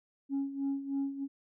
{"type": "tone with tremolo", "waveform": "sine", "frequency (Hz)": 276, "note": "C#4", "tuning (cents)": -7, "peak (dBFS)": -27, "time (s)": [0.29, 1.28], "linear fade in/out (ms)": 50, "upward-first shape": "sine", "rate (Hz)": 3.2, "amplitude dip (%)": 75, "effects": ["tanh soft clip ceiling -27 dBFS"]}